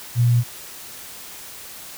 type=tone; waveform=sine; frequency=120 Hz; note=B2; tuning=49 cents flat; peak=-13 dBFS; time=0.15-0.44 s; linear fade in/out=50 ms; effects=white hiss -38 dBFS RMS until 1.97 s